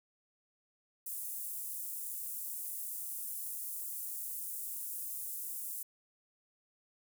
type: high-pass noise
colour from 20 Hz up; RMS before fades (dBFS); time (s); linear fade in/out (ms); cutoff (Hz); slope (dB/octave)
pink; -41; 1.06-5.83; 5; 9600; 24
effects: none